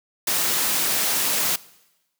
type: noise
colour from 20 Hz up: white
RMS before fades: -22 dBFS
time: 0.27-1.56 s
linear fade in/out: 5 ms
effects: noise-tail reverb RT60 1.0 s tail -21 dB re dry + high-pass 150 Hz 12 dB/octave